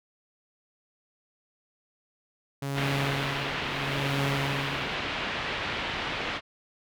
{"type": "tone with tremolo", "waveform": "sawtooth", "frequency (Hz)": 138.9, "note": "C#3", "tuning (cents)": 4, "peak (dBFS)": -22, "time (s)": [2.62, 4.95], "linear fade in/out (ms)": 5, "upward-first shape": "triangle", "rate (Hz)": 0.77, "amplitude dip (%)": 90}
{"type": "low-pass noise", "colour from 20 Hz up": "white", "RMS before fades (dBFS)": -32, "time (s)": [2.74, 6.41], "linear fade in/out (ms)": 50, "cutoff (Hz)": 3200, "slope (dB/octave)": 24}
{"effects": []}